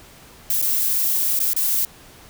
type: noise with dropouts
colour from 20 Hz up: violet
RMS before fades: -20 dBFS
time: 0.5-1.85 s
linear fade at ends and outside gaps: 2 ms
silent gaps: 0.617-0.624 / 1.392-1.401 / 1.534-1.563 s
effects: pink hiss -46 dBFS RMS until 2.29 s